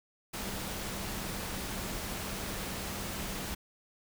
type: tone in noise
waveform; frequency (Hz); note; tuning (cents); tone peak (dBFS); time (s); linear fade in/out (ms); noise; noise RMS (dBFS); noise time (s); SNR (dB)
sine; 196; G3; 0; -45; 0.33-3.55; 10; pink; -38; 0.33-3.55; -10
effects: none